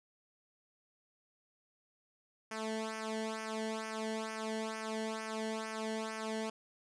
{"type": "tone with flanger", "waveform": "sawtooth", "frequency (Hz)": 220, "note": "A3", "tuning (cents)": 0, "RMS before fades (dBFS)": -39, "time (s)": [2.51, 6.5], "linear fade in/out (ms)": 5, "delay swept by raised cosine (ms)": [0.25, 0.82], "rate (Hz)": 2.2, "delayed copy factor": -0.9, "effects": ["resampled to 22050 Hz"]}